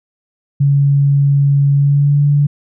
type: tone with pitch glide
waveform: sine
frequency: 140.8 to 144.42 Hz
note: C#3 to D3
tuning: +27 to -29 cents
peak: -8 dBFS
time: 0.6-2.47 s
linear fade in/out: 10 ms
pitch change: +44 cents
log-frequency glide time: 1.73-2.22 s
effects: none